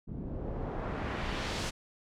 pink noise with low-pass filter sweep, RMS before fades -36 dBFS, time 0.07-1.71 s, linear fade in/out 20 ms, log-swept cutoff 220 to 7300 Hz, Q 0.89, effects none

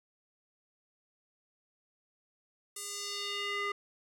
square tone with band-pass filter sweep, 405.6 Hz, G#4, 41 cents flat, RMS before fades -37 dBFS, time 2.76-3.72 s, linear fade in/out 5 ms, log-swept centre 9400 to 1600 Hz, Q 1.8, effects none

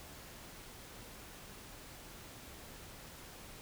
silence, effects pink hiss -52 dBFS RMS until 3.61 s

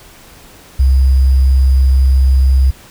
sine tone with sample-and-hold, 66 Hz, C2, 16 cents sharp, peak -6 dBFS, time 0.79-2.71 s, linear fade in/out 10 ms, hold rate 4900 Hz, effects pink hiss -40 dBFS RMS until 2.9 s

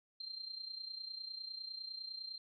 sine tone with amplitude modulation, 4160 Hz, C8, 11 cents flat, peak -40 dBFS, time 0.2-2.38 s, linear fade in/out 5 ms, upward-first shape sine, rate 29.9 Hz, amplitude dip 70%, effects none

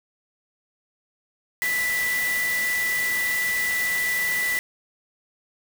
sine tone in noise, 1975.5 Hz, B6, in tune, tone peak -22 dBFS, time 1.62-4.59 s, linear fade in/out 0 ms, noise white, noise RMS -31 dBFS, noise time 1.62-4.59 s, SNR +6 dB, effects none

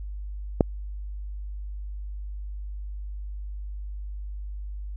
click, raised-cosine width 2 ms, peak -3 dBFS, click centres 0.608 s, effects added 50 Hz sine -32 dBFS peak until 4.96 s

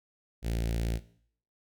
sawtooth tone with notch filter, 56.9 Hz, A#1, 41 cents flat, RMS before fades -31 dBFS, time 0.42-1 s, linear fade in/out 50 ms, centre 1100 Hz, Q 0.84, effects noise-tail reverb RT60 0.6 s tail -17 dB re dry

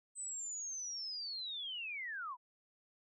sine linear sweep, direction down, 8190 to 930 Hz, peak -40 dBFS, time 0.15-2.37 s, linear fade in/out 50 ms, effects none

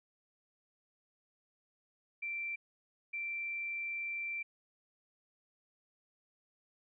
sine tone bursts at uneven times, 2349 Hz, D7, in tune, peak -36 dBFS, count 2, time 2.22-2.56 / 3.13-4.43 s, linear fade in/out 10 ms, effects none

